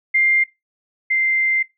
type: tone pair in turn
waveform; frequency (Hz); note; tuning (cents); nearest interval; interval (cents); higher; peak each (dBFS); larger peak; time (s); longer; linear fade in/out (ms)
sine; 2100 / 2087; C7 / C7; +6 / -5; unison; 11; first; -13 / -15; first; 0.14-0.44 / 1.1-1.63; second; 10
effects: noise-tail reverb RT60 0.2 s tail -20 dB re dry